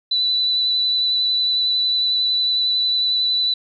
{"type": "tone with vibrato", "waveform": "sine", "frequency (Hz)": 3979, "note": "B7", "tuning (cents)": 12, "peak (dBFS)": -16, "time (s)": [0.11, 3.54], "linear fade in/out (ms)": 5, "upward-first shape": "sine", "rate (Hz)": 11, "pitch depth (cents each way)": 16, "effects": []}